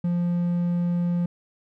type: tone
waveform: triangle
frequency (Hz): 174.3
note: F3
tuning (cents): -3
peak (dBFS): -19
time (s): 0.04-1.26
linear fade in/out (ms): 5
effects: none